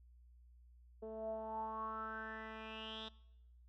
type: tone with low-pass filter sweep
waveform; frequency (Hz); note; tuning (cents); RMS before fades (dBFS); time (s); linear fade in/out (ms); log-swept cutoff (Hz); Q
10% pulse; 220; A3; 0; -45; 1.02-3.09; 10; 510 to 3700; 8
effects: noise-tail reverb RT60 0.9 s tail -23 dB re dry + added 60 Hz sine -60 dBFS peak until 3.68 s